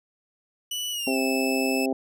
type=tone with pitch glide; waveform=sawtooth; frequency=2960 to 2622 Hz; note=F#7 to E7; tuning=0 to -10 cents; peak=-25 dBFS; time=0.71-1.86 s; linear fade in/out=5 ms; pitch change=-210 cents; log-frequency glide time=0.91-1.18 s
type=harmonic tone; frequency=132.4 Hz; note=C3; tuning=21 cents sharp; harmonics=2 / 3 / 4 / 5 / 6; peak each=-25 / -29 / -31 / -33 / -35 dBFS; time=1.07-1.93 s; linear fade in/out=2 ms
effects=none